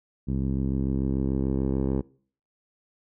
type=tone with low-pass filter sweep; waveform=10% pulse; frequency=66.8 Hz; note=C2; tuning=36 cents sharp; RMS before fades=-26 dBFS; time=0.27-2.02 s; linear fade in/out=20 ms; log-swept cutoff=210 to 490 Hz; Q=1.1; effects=noise-tail reverb RT60 0.5 s tail -23 dB re dry